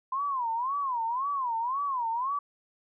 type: tone with vibrato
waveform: sine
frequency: 1018 Hz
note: C6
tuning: 48 cents flat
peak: -27 dBFS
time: 0.12-2.39 s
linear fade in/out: 5 ms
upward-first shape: sine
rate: 1.9 Hz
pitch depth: 210 cents each way
effects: none